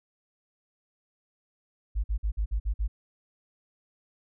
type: tone bursts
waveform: sine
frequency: 52 Hz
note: G#1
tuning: 3 cents sharp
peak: -24 dBFS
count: 7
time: 1.95-2.88 s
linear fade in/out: 20 ms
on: 90 ms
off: 50 ms
effects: none